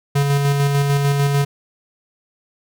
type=tone with tremolo; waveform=square; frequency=141.4 Hz; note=C#3; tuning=35 cents sharp; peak=-14 dBFS; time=0.15-1.45 s; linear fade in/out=10 ms; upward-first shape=square; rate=6.7 Hz; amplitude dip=30%; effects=none